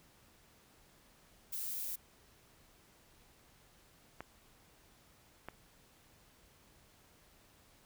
violet noise, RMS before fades -40 dBFS, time 1.52-1.96 s, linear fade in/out 10 ms
clicks, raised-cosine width 0.5 ms, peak -28 dBFS, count 2, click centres 4.206 / 5.486 s
effects pink hiss -65 dBFS RMS until 7.85 s

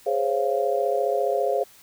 sine chord, Db major seventh, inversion second, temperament just, 415.8 / 519.7 / 554.4 / 693 Hz, Ab4 / C5 / Db5 / F5, +2 / -12 / 0 / -14 cents, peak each -26 dBFS, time 0.06-1.64 s, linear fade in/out 10 ms, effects white hiss -52 dBFS RMS until 1.82 s

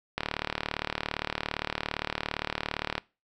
click train, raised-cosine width 0.3 ms, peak -12 dBFS, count 106, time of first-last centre 0.18-2.98 s, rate 37.5 Hz, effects noise-tail reverb RT60 0.3 s tail -22 dB re dry

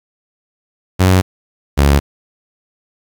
sawtooth tone pair in turn, 93 / 70.75 Hz, F#2 / C#2, +9 / +36 cents, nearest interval perfect fourth, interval 473 cents, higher first, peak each -4 dBFS, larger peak neither, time 0.99-1.22 / 1.77-2 s, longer neither, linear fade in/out 20 ms, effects 7-bit

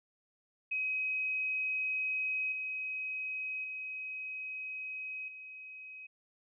sine tone with level steps, 2533 Hz, D#7, 30 cents sharp, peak -31 / -35 / -38 / -45 dBFS, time 0.71-6.07 s, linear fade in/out 10 ms, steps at 2.52 / 3.64 / 5.28 s, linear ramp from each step 2 ms, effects none

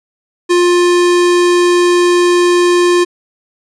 square tone, 352.5 Hz, F4, 16 cents sharp, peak -8 dBFS, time 0.49-3.05 s, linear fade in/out 20 ms, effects resampled to 22050 Hz

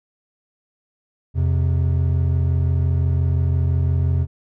triangle tone pair together, 85.02 / 130.81 Hz, F2 / C3, -46 / 0 cents, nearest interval perfect fifth, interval 746 cents, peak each -15 / -19 dBFS, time 1.34-4.27 s, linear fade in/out 50 ms, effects none

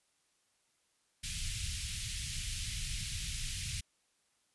pink band-stop noise, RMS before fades -38 dBFS, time 1.23-3.81 s, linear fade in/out 10 ms, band 130 to 2400 Hz, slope 24 dB/octave, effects white hiss -75 dBFS RMS until 4.54 s + resampled to 24000 Hz

